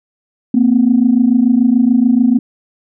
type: tone pair together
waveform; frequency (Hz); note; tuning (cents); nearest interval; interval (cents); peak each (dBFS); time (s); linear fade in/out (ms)
sine; 230.9 / 257.8; A#3 / C4; -16 / -26; major second; 190; -10; 0.54-2.39; 5
effects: tanh soft clip ceiling 0 dBFS